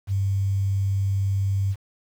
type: tone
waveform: sine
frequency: 98 Hz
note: G2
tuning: in tune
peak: -20 dBFS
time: 0.07-1.76 s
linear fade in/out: 50 ms
effects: 8-bit